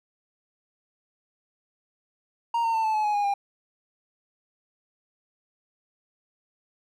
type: tone with pitch steps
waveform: triangle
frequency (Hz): 932.3 / 912.6 / 893.3 / 874.4 / 855.9 / 837.8 / 820.1 / 802.8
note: A#5 / A#5 / A5 / A5 / A5 / G#5 / G#5 / G5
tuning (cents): 0 / -37 / +26 / -11 / -48 / +15 / -22 / +41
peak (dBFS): -20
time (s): 2.54-3.34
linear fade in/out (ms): 5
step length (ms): 100
effects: none